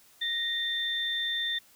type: tone pair together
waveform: sine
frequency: 1864.7 / 3570 Hz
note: A#6 / A7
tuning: 0 / +24 cents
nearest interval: major seventh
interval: 1124 cents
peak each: -33 / -29 dBFS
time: 0.21-1.59 s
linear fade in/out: 10 ms
effects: white hiss -59 dBFS RMS until 1.75 s